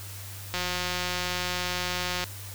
click train, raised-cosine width 0.2 ms, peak -12 dBFS, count 307, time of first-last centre 0.54-2.24 s, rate 180 Hz, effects added 98 Hz sine -40 dBFS peak until 2.54 s + white hiss -43 dBFS RMS until 2.54 s

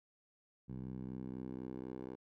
10% pulse tone with band-pass filter sweep, 64 Hz, C2, 38 cents flat, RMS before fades -45 dBFS, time 0.68-2.16 s, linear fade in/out 20 ms, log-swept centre 150 to 430 Hz, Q 1.3, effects none

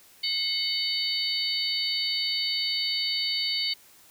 harmonic tone with a mistuned harmonic, 750 Hz, F#5, 23 cents sharp, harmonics 3 / 4 / 5 / 6, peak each -34 / -33 / -33 / -27 dBFS, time 0.23-3.74 s, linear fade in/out 10 ms, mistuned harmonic 3, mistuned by -60 cents, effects white hiss -55 dBFS RMS until 4.1 s

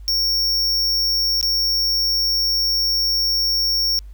square tone with dropouts, 5500 Hz, F8, 27 cents flat, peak -17 dBFS, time 0.08-3.99 s, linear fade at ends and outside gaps 0 ms, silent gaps 1.412-1.428 s, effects added 50 Hz sine -34 dBFS peak until 4.13 s + pink hiss -61 dBFS RMS until 4.13 s

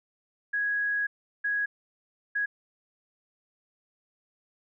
sine tone bursts at uneven times, 1661.2 Hz, G#6, in tune, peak -25 dBFS, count 3, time 0.53-1.07 / 1.44-1.66 / 2.35-2.46 s, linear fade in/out 10 ms, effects none

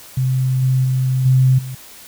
sine tone with level steps, 129.9 Hz, C3, 12 cents flat, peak -14 / -12 / -14 / -9 / -25 dBFS, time 0.17-1.75 s, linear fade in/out 5 ms, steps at 0.62 / 0.84 / 1.25 / 1.58 s, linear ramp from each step 10 ms, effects white hiss -40 dBFS RMS until 2.07 s

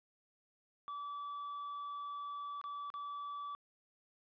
triangle tone with dropouts, 1153 Hz, D6, 32 cents flat, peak -39 dBFS, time 0.88-3.55 s, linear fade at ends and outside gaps 0 ms, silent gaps 2.614-2.64 / 2.902-2.94 s, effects resampled to 11025 Hz + 13-bit

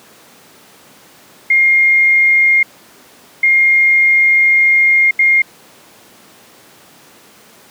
sine tone bursts at uneven times, 2127 Hz, C7, 28 cents sharp, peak -7 dBFS, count 3, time 1.5-2.63 / 3.43-5.11 / 5.19-5.42 s, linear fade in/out 5 ms, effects pink hiss -43 dBFS RMS until 7.7 s + high-pass 200 Hz 12 dB/octave

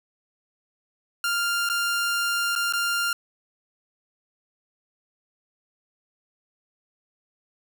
sawtooth tone with dropouts, 1396.9 Hz, F6, in tune, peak -19 dBFS, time 1.24-3.13 s, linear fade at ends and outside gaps 2 ms, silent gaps 1.69-1.698 / 2.553-2.56 / 2.725-2.735 s, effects none

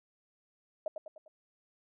sine tone with echo, 622.3 Hz, D#5, in tune, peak -30 dBFS, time 0.86-0.88 s, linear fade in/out 2 ms, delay 100 ms, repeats 4, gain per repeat -6 dB, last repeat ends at 1.28 s, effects none

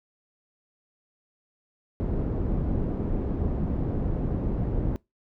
pink low-pass noise, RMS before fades -27 dBFS, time 2-4.96 s, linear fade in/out 0 ms, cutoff 370 Hz, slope 12 dB/octave, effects noise-tail reverb RT60 0.2 s tail -22 dB re dry

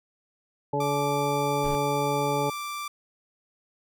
harmonic tone, 143.2 Hz, D3, 43 cents flat, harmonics 1 / 2 / 3 / 4 / 6, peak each -31 / -33 / -29 / -31 / -28 dBFS, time 0.73-2.5 s, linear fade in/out 5 ms
sawtooth tone, 1174.7 Hz, D6, in tune, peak -28 dBFS, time 0.8-2.88 s, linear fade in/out 5 ms
brown noise, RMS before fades -34 dBFS, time 1.64-1.75 s, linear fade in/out 0 ms
effects none

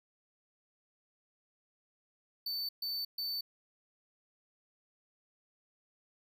square tone bursts, 4532 Hz, C#8, 37 cents sharp, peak -35 dBFS, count 3, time 2.46-3.41 s, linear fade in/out 5 ms, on 230 ms, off 130 ms, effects none

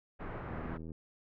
pink low-pass noise, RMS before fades -42 dBFS, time 0.19-0.78 s, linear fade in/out 20 ms, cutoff 1800 Hz, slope 24 dB/octave
click train, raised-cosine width 3 ms, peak -33 dBFS, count 34, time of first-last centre 0.51-0.918 s, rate 80.9 Hz
effects none

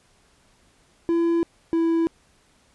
triangle tone pair in turn, 336.6 / 330.6 Hz, E4 / E4, +36 / +5 cents, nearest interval unison, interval 31 cents, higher first, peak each -16 dBFS, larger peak neither, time 1.09-1.43 / 1.73-2.07 s, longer neither, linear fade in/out 0 ms, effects pink hiss -60 dBFS RMS until 2.74 s + resampled to 24000 Hz

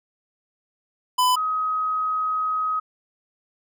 square / sine tone pair in turn, 1003 / 1263.7 Hz, B5 / D#6, +26 / +26 cents, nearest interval major third, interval 400 cents, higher second, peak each -17 / -21 dBFS, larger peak first, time 1.18-1.36 / 1.36-2.8 s, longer second, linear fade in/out 10 ms, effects none

